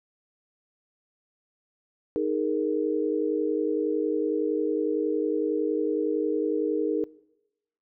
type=chord; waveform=sine; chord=D# suspended fourth; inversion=none; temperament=equal; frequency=311.1 / 415.3 / 466.2 Hz; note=D#4 / G#4 / A#4; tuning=0 / 0 / 0 cents; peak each=-28 dBFS; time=2.16-7.04 s; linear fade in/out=0 ms; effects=noise-tail reverb RT60 0.9 s tail -22 dB re dry